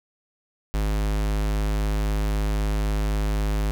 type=tone; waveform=square; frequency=51.91 Hz; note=G#1; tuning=in tune; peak=-22 dBFS; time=0.74-3.71 s; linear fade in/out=0 ms; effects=none